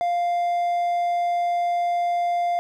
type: tone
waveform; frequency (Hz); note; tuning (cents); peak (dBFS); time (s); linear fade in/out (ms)
triangle; 698.5; F5; 0; -18; 0.01-2.59; 0
effects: none